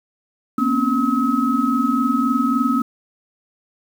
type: tone cluster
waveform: sine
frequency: 233.7 / 253.4 / 277 / 1281 Hz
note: A#3 / B3 / C#4 / E6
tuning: +5 / +45 / -1 / -50 cents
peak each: -21 dBFS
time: 0.58-2.82 s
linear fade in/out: 5 ms
effects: 7-bit